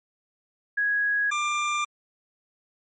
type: tone pair in turn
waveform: sine / 25% pulse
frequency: 1661.2 / 1190 Hz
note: G#6 / D6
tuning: 0 / +22 cents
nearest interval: tritone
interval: 578 cents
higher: first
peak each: -21 / -20 dBFS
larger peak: second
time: 0.77-1.31 / 1.31-1.85 s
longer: neither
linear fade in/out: 10 ms
effects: MP3 32 kbps